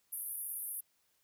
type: band-pass noise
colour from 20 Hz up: pink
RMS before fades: -41 dBFS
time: 0.12-0.81 s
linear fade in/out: 10 ms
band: 9800 to 14000 Hz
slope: 96 dB/octave
effects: white hiss -75 dBFS RMS until 1.23 s